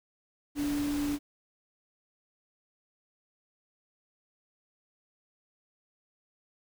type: tone in noise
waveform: sine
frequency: 290 Hz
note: D4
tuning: 22 cents flat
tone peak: -28 dBFS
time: 0.55-1.19 s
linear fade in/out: 50 ms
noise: pink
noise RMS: -40 dBFS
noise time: 0.55-1.19 s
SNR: +9 dB
effects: none